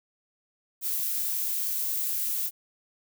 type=noise; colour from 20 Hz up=violet; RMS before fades=-29 dBFS; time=0.81-2.51 s; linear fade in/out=50 ms; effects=none